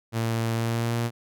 sawtooth tone with pitch glide, 114.3 to 117.58 Hz, A#2 to A#2, -34 to +15 cents, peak -20 dBFS, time 0.12-1.11 s, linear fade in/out 50 ms, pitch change +49 cents, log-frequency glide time 0.53-0.97 s, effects none

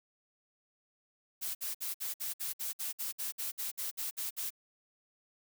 blue noise bursts, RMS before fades -37 dBFS, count 16, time 1.41-4.505 s, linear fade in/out 20 ms, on 140 ms, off 57 ms, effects none

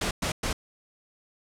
pink noise bursts, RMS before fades -28 dBFS, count 3, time 0.01-0.53 s, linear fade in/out 5 ms, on 100 ms, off 110 ms, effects low-pass 9000 Hz 12 dB/octave

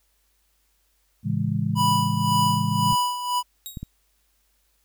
sine chord, A major seventh, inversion none, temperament just, 110 / 137.5 / 165 / 206.2 Hz, A2 / C#3 / E3 / G#3, 0 / -14 / +2 / -12 cents, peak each -27 dBFS, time 1.23-2.96 s, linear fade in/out 50 ms
square tone with tremolo, 985 Hz, B5, 5 cents flat, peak -19 dBFS, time 1.75-3.43 s, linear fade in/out 50 ms, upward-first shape sine, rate 1.9 Hz, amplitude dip 70%
clicks, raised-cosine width 5 ms, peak -20 dBFS, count 3, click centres 2.926 / 3.772 / 3.83 s
10% pulse tone with exponential decay, 3793 Hz, A#7, 29 cents sharp, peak -23 dBFS, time 3.66-3.89 s, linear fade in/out 0 ms, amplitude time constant 48 ms
effects added 50 Hz sine -68 dBFS peak until 4.84 s + white hiss -68 dBFS RMS until 4.84 s

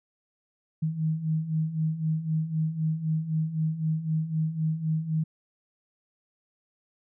sine beating tone pair, 155.56 / 159.46 Hz, D#3 / D#3, 0 / +43 cents, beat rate 3.9 Hz, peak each -31 / -26 dBFS, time 0.82-5.24 s, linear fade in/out 10 ms, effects none

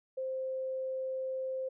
sine tone, 523.3 Hz, C5, in tune, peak -33 dBFS, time 0.17-1.69 s, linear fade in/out 10 ms, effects none

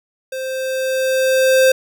square tone with level ramp, 523.3 Hz, C5, in tune, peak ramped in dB -24 to -9 dBFS, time 0.32-1.72 s, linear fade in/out 5 ms, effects none

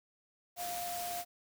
sine tone in noise, 703 Hz, F5, 11 cents sharp, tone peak -38 dBFS, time 0.56-1.25 s, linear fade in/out 50 ms, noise white, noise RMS -42 dBFS, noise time 0.56-1.25 s, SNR +1 dB, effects none

